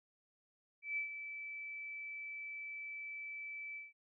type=tone with ADSR envelope; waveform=sine; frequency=2313 Hz; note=D7; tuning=27 cents flat; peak=-34 dBFS; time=0.82-3.93 s; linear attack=150 ms; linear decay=110 ms; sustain=-9 dB; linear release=170 ms; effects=none